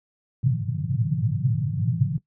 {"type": "band-pass noise", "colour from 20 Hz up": "pink", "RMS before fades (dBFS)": -24, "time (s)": [0.43, 2.18], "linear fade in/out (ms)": 2, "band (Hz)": [100, 170], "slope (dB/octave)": 96, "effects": ["noise-tail reverb RT60 0.1 s tail -17 dB re dry"]}